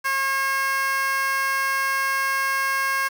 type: tone with high-pass filter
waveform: 15% pulse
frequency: 540 Hz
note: C#5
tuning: 45 cents flat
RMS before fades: -23 dBFS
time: 0.04-3.09 s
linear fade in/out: 20 ms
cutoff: 1300 Hz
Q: 2.4
effects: 7-bit